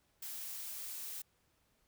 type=noise; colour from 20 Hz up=blue; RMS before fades=-44 dBFS; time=0.22-1.22 s; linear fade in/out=5 ms; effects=pink hiss -75 dBFS RMS until 1.87 s